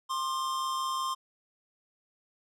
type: tone pair together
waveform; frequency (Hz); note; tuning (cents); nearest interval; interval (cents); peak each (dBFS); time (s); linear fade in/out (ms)
square; 1056 / 1201.2; C6 / D6; +16 / +39; major second; 223; -31 / -38; 0.09-1.15; 20
effects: low-pass 10000 Hz 12 dB/octave